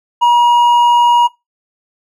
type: tone with hard clipping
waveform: sine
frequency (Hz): 957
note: A#5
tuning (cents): +45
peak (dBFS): -7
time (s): 0.21-1.28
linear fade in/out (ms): 20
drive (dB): 4
effects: noise-tail reverb RT60 0.2 s tail -20 dB re dry